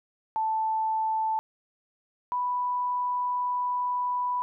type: tone pair in turn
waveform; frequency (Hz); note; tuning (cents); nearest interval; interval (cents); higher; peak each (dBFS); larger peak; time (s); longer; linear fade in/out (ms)
sine; 880 / 987.8; A5 / B5; 0 / 0; major second; 200; second; -24 / -25; first; 0.36-1.39 / 2.32-4.42; second; 0
effects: none